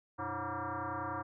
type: tone with frequency modulation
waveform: sine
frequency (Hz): 121.2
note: B2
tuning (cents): -32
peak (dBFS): -35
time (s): 0.18-1.23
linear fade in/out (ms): 20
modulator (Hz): 212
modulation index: 6.2
effects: none

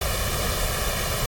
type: noise with comb filter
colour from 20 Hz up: pink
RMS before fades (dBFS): -25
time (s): 0.01-1.26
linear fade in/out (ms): 5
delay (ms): 1.7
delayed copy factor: +0.75
effects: AAC 64 kbps

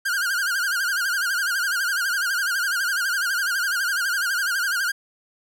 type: tone with vibrato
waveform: 45% pulse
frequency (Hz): 1505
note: F#6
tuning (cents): +29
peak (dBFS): -21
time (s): 0.05-4.92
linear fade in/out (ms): 10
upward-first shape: sine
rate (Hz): 12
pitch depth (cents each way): 130
effects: none

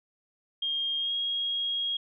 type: tone with pitch glide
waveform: sine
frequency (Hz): 3224 to 3278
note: G7 to G#7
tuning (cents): +48 to -23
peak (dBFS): -27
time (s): 0.62-1.97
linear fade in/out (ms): 5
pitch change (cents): +29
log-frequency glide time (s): 0.98-1.13
effects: none

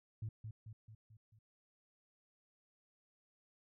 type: tone with echo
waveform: sine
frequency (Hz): 109.2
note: A2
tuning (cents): -13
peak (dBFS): -38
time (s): 0.22-0.29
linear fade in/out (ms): 5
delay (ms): 220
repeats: 5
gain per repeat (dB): -5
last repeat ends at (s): 1.39
effects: tanh soft clip ceiling -35 dBFS

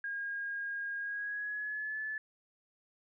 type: tone with pitch glide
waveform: sine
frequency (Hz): 1626 to 1732.7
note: G#6 to A6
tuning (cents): -37 to -27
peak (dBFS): -35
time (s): 0.04-2.18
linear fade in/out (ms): 2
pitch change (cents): +110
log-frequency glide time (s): 0.98-1.99
effects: none

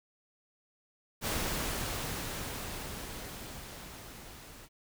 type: noise with level ramp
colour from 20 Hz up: pink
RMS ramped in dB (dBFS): -32 to -51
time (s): 1.21-4.69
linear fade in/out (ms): 50
effects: none

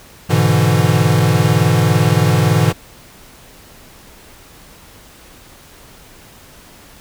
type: chord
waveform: square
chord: E dominant seventh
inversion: first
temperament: equal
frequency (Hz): 103.83 / 123.47 / 146.83 / 164.81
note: G#2 / B2 / D3 / E3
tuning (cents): 0 / 0 / 0 / 0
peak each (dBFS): -17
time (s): 0.29-2.73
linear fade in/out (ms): 20
effects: pink hiss -42 dBFS RMS until 7 s

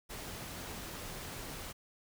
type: noise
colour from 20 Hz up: pink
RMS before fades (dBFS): -44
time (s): 0.09-1.73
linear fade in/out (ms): 20
effects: none

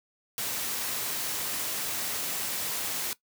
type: high-pass noise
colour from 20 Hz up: white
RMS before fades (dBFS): -32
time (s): 0.38-3.13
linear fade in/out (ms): 0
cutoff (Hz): 100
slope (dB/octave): 12
effects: noise-tail reverb RT60 0.1 s tail -18 dB re dry

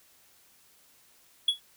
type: tone with exponential decay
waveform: triangle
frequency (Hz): 3366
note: G#7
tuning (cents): +23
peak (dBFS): -16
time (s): 1.48-1.6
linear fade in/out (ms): 5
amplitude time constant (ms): 24
effects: white hiss -61 dBFS RMS until 1.76 s

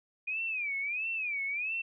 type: tone with vibrato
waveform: sine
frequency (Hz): 2434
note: D#7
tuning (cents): -39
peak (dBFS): -31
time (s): 0.27-1.82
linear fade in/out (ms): 10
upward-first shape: sine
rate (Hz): 1.5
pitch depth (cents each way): 180
effects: none

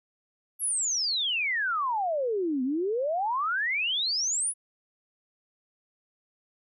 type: exponential two-way sweep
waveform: sine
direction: down then up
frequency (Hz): 11620 to 247.3 to 10540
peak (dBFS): -25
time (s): 0.59-4.54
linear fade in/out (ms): 50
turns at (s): 2.63
effects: none

